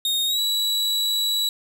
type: tone with pitch glide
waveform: 40% pulse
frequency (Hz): 3708 to 3913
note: A#7 to B7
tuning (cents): -10 to -17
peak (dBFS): -19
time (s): 0.05-1.49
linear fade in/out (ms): 2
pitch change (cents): +93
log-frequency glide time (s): 0.26-0.39
effects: none